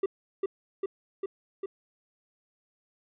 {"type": "tone with echo", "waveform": "triangle", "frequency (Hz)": 390.9, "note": "G4", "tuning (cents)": -5, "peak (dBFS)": -21, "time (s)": [0.03, 0.06], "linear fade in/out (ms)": 5, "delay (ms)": 400, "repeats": 4, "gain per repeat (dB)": -2, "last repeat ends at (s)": 1.66, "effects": ["resampled to 8000 Hz"]}